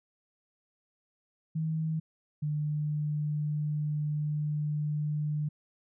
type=tone pair in turn; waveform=sine; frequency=158.8 / 149.89 Hz; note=D#3 / D3; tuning=+36 / +36 cents; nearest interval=minor second; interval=100 cents; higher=first; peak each=-28 dBFS; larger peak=neither; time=1.55-2 / 2.42-5.49 s; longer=second; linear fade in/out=10 ms; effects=none